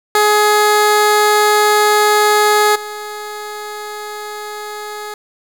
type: tone with level steps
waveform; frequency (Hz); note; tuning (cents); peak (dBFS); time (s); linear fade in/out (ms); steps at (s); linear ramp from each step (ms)
15% pulse; 420.3; G#4; +21; -3 / -18; 0.15-5.14; 2; 2.75; 10
effects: 7-bit